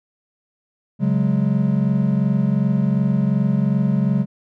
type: chord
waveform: triangle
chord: C# suspended fourth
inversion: none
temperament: equal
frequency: 138.59 / 185 / 207.7 Hz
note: C#3 / F#3 / G#3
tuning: 0 / 0 / 0 cents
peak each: -18 dBFS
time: 0.99-4.26 s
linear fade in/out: 50 ms
effects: none